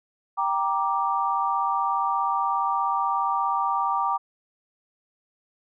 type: chord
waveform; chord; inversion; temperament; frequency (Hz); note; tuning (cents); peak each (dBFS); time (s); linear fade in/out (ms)
sine; G minor; none; just; 784 / 940.8 / 1176; G5 / Bb5 / D6; 0 / +16 / +2; -27 / -26 / -25; 0.37-4.18; 20
effects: none